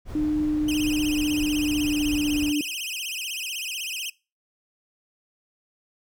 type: noise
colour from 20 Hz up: brown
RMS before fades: -35 dBFS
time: 0.05-2.54 s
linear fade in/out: 50 ms
type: tone with pitch glide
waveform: sine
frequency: 303.4 to 295.1 Hz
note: D#4 to D4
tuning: -44 to +8 cents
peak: -21 dBFS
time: 0.15-2.61 s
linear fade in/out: 2 ms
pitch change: -48 cents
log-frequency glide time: 0.41-2.44 s
type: tone with vibrato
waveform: sawtooth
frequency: 2812 Hz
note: F7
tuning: 11 cents sharp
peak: -26 dBFS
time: 0.68-4.1 s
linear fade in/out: 5 ms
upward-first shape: sine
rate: 16 Hz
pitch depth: 220 cents each way
effects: noise-tail reverb RT60 0.3 s tail -23 dB re dry